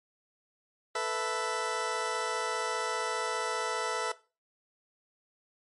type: chord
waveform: 20% pulse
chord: A suspended second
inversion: none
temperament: just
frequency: 440 / 495 / 660 Hz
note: A4 / B4 / E5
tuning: 0 / +4 / +2 cents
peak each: -30 dBFS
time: 0.95-4.12 s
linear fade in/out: 5 ms
effects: noise-tail reverb RT60 0.3 s tail -17 dB re dry + MP3 48 kbps